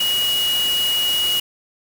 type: tone in noise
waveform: sine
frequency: 2899 Hz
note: F#7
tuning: 36 cents flat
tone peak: -17 dBFS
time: 0-1.4 s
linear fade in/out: 5 ms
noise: white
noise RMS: -27 dBFS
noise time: 0-1.4 s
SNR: +7 dB
effects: none